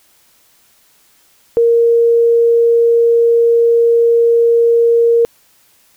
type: tone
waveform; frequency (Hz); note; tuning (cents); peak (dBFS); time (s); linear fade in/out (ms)
sine; 466.2; A#4; 0; -7; 1.57-5.25; 0
effects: white hiss -52 dBFS RMS until 5.96 s